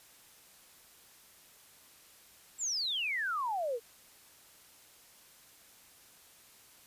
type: exponential sweep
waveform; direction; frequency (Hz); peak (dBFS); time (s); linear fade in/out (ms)
sine; down; 7800 to 441.1; -31; 2.58-3.8; 50
effects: white hiss -59 dBFS RMS until 6.86 s + resampled to 32000 Hz